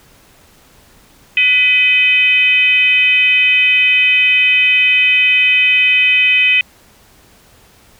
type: tone with frequency modulation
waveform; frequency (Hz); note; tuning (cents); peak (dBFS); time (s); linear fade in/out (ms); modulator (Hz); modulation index
sine; 2522; D#7; +23; -8; 1.37-6.61; 2; 526; 0.69
effects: pink hiss -47 dBFS RMS until 7.99 s